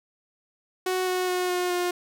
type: tone with pitch steps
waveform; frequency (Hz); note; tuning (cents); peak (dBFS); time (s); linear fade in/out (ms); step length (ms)
sawtooth; 370 / 366.4 / 362.8 / 359.3 / 355.7; F#4 / F#4 / F#4 / F4 / F4; 0 / -17 / -34 / +49 / +32; -20; 0.86-1.91; 5; 210
effects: none